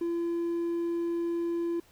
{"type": "tone", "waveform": "triangle", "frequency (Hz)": 340, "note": "F4", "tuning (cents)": -46, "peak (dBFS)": -25, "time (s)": [0.01, 1.8], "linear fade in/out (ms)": 5, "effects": ["tanh soft clip ceiling -21 dBFS", "pink hiss -61 dBFS RMS until 1.91 s"]}